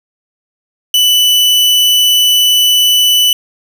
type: tone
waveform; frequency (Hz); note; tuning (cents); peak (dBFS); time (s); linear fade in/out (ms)
40% pulse; 2981; F#7; +12; -6; 0.94-3.33; 2
effects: none